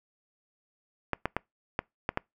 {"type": "clicks", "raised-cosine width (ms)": 0.5, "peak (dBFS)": -12, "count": 6, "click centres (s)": [1.133, 1.256, 1.366, 1.791, 2.091, 2.174], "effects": ["noise-tail reverb RT60 0.2 s tail -26 dB re dry"]}